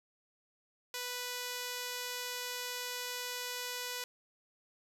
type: tone with low-pass filter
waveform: 5% pulse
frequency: 493.9 Hz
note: B4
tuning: in tune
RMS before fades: -40 dBFS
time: 0.94-4.04 s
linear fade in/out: 2 ms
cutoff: 11000 Hz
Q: 4.2
effects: 11-bit